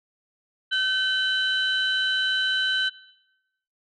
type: tone cluster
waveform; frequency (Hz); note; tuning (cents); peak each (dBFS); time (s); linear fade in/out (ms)
sine; 1533 / 3041 / 3957; G6 / F#7 / B7; -39 / +47 / +3; -23 / -24 / -30; 0.71-2.9; 20
effects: noise-tail reverb RT60 0.9 s tail -19 dB re dry + tanh soft clip ceiling -14 dBFS